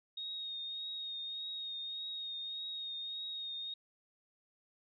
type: tone with vibrato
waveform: sine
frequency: 3729 Hz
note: A#7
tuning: in tune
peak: -39 dBFS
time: 0.17-3.74 s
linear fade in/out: 5 ms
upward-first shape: triangle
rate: 1.7 Hz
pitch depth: 29 cents each way
effects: none